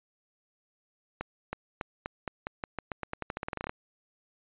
accelerating click train, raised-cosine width 0.5 ms, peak -18 dBFS, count 22, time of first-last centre 1.21-3.695 s, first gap 320 ms, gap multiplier 0.88, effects resampled to 8000 Hz

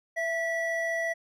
triangle tone pair together, 666 / 1952.4 Hz, E5 / B6, +18 / -20 cents, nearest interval octave + perfect fifth, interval 1862 cents, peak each -28 dBFS, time 0.16-1.14 s, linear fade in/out 20 ms, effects none

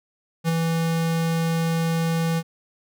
square tone with ADSR envelope, 164.81 Hz, E3, in tune, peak -18 dBFS, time 0.44-2.43 s, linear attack 44 ms, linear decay 17 ms, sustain -3 dB, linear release 51 ms, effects none

